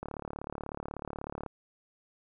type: click train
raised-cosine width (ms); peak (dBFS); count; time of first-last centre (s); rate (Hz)
1; -23; 53; 0.03-1.463; 36.3
effects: none